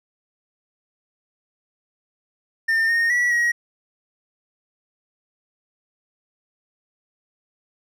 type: tone with pitch steps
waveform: triangle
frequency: 1807 / 1847 / 1943 / 1899 Hz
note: A6 / A#6 / B6 / A#6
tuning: +46 / -16 / -29 / +32 cents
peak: -15 dBFS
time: 2.68-3.52 s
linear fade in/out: 10 ms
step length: 210 ms
effects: none